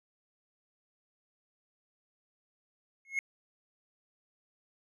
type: tone with exponential growth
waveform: triangle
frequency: 2169 Hz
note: C#7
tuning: 38 cents flat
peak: -23 dBFS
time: 3.05-3.19 s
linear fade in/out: 1 ms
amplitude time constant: 30 ms
effects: resampled to 24000 Hz